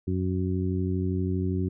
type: harmonic tone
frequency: 92.5 Hz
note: F#2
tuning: in tune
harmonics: 1 / 2 / 3 / 4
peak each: -27 / -30 / -32 / -33 dBFS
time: 0.07-1.69 s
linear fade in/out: 10 ms
effects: none